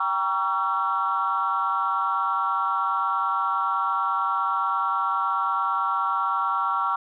sine chord, G diminished seventh, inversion none, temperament just, 784 / 940.8 / 1128.9 / 1354.7 Hz, G5 / Bb5 / Db6 / Fb6, 0 / +16 / +31 / +47 cents, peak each -30 / -28 / -25 / -25 dBFS, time 0-6.96 s, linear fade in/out 5 ms, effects tanh soft clip ceiling -13 dBFS

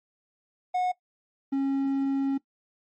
triangle tone pair in turn, 729 / 273.1 Hz, F#5 / C#4, -26 / -26 cents, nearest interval octave + perfect fourth, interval 1700 cents, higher first, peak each -21 dBFS, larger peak neither, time 0.74-0.92 / 1.52-2.38 s, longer second, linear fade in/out 10 ms, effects noise-tail reverb RT60 0.1 s tail -19 dB re dry + MP3 32 kbps

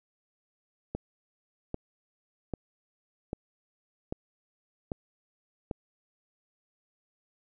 click train, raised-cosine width 2 ms, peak -19 dBFS, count 7, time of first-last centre 0.95-5.712 s, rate 1.26 Hz, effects none

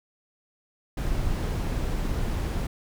brown noise, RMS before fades -27 dBFS, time 0.97-2.67 s, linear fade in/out 5 ms, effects none

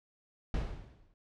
brown noise with exponential decay, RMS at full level -30 dBFS, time 0.54-1.14 s, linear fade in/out 2 ms, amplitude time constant 130 ms, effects low-pass 5000 Hz 12 dB/octave

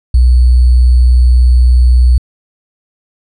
sine tone with sample-and-hold, 61.74 Hz, B1, in tune, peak -3 dBFS, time 0.14-2.18 s, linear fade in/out 5 ms, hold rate 4410 Hz, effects resampled to 22050 Hz

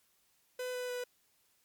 45% pulse tone with pitch steps, 502 / 498 / 493.9 Hz, B4 / B4 / B4, +28 / +14 / 0 cents, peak -36 dBFS, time 0.59-1.04 s, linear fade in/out 5 ms, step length 150 ms, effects white hiss -72 dBFS RMS until 1.64 s + MP3 96 kbps

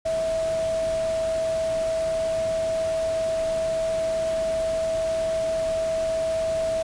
sine tone in noise, 649 Hz, E5, 27 cents flat, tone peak -22 dBFS, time 0.05-6.83 s, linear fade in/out 10 ms, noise pink, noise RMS -37 dBFS, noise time 0.05-6.83 s, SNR +12 dB, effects resampled to 22050 Hz

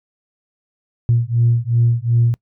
sine beating tone pair, 116.54 / 119.24 Hz, A#2 / A#2, 0 / +40 cents, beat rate 2.7 Hz, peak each -15 dBFS, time 1.09-2.34 s, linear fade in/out 0 ms, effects noise-tail reverb RT60 0.1 s tail -25 dB re dry + tanh soft clip ceiling -6 dBFS

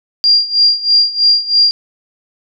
sine tone with tremolo, 4782 Hz, D8, 30 cents sharp, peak -5 dBFS, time 0.24-1.71 s, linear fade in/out 0 ms, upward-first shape sine, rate 3.1 Hz, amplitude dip 85%, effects none

